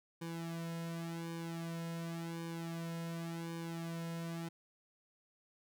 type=tone with flanger; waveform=sawtooth; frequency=166.7 Hz; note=E3; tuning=20 cents sharp; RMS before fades=-42 dBFS; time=0.21-4.49 s; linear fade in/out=10 ms; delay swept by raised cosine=1.5 to 2.6 ms; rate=0.9 Hz; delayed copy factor=-0.85; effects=none

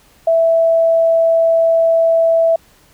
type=tone; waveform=sine; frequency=659.3 Hz; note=E5; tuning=in tune; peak=-9 dBFS; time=0.27-2.56 s; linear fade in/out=5 ms; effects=pink hiss -50 dBFS RMS until 2.93 s

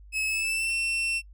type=tone with pitch glide; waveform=40% pulse; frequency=2580 to 2700 Hz; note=E7 to E7; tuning=-38 to +41 cents; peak=-25 dBFS; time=0.12-1.22 s; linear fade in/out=50 ms; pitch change=+79 cents; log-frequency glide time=0.26-0.72 s; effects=noise-tail reverb RT60 0.1 s tail -24 dB re dry + added 50 Hz sine -46 dBFS peak until 1.33 s

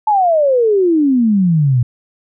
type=exponential sweep; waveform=sine; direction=down; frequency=880 to 117.1 Hz; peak=-9 dBFS; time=0.07-1.83 s; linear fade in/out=5 ms; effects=none

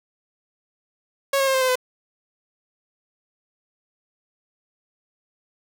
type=tone with pitch steps; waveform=sawtooth; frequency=551 / 541.8 / 532.8 / 524 / 515.3 / 506.7 Hz; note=C#5 / C#5 / C5 / C5 / C5 / B4; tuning=-11 / -40 / +31 / +2 / -27 / +44 cents; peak=-14 dBFS; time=1.33-1.756 s; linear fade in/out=5 ms; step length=71 ms; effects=none

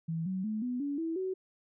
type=tone with pitch steps; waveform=sine; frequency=163.5 / 187.81 / 215.7 / 247.8 / 284.7 / 327 / 375.6 Hz; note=E3 / F#3 / A3 / B3 / C#4 / E4 / F#4; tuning=-14 / +26 / -34 / +6 / +46 / -14 / +26 cents; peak=-31 dBFS; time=0.08-1.34 s; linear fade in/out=10 ms; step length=180 ms; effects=none

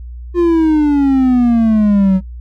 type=exponential sweep; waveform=triangle; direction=down; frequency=353.8 to 185 Hz; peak=-6 dBFS; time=0.34-2.21 s; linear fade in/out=50 ms; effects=noise-tail reverb RT60 0.1 s tail -19 dB re dry + added 60 Hz sine -26 dBFS peak until 2.4 s

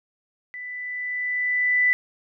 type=tone with level ramp; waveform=sine; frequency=1988 Hz; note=B6; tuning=11 cents sharp; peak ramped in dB=-33 to -15 dBFS; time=0.54-1.93 s; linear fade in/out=0 ms; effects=none

